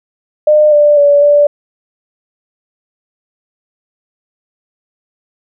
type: tone with pitch steps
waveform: sine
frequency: 605 / 590 / 575 / 583 Hz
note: D#5 / D5 / D5 / D5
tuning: -49 / +8 / -37 / -13 cents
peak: -4 dBFS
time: 0.47-1.47 s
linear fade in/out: 5 ms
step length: 250 ms
effects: none